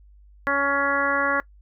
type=harmonic tone; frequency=280 Hz; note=C#4; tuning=18 cents sharp; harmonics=1 / 2 / 3 / 4 / 5 / 6 / 7; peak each=-31 / -27 / -33 / -25 / -26 / -25 / -30 dBFS; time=0.47-1.4 s; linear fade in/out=0 ms; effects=noise-tail reverb RT60 0.1 s tail -22 dB re dry + added 50 Hz sine -48 dBFS peak until 1.61 s